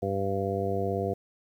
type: harmonic tone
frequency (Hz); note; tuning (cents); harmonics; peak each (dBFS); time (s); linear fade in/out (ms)
98; G2; 0; 1 / 2 / 3 / 4 / 5 / 6 / 7; -33 / -35 / -39 / -32 / -32 / -43 / -33; 0.02-1.14; 10
effects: 10-bit